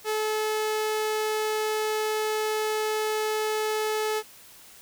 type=tone; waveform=sawtooth; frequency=431.2 Hz; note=A4; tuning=35 cents flat; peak=-21 dBFS; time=0.04-4.23 s; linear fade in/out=50 ms; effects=white hiss -50 dBFS RMS until 4.81 s